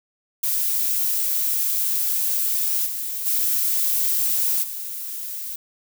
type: noise with level steps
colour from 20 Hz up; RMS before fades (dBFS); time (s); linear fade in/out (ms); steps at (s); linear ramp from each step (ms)
violet; -22 / -28 / -21 / -31; 0.43-5.56; 5; 2.85 / 3.25 / 4.62; 20
effects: none